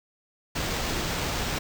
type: noise with sample-and-hold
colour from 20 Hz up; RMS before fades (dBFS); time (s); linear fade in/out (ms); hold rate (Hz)
pink; -29; 0.55-1.59; 10; 11025
effects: none